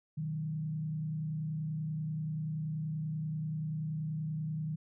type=tone with frequency modulation; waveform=sine; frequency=155.56 Hz; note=D#3; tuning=in tune; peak=-33 dBFS; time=0.17-4.76 s; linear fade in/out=10 ms; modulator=30.4 Hz; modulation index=0.5; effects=none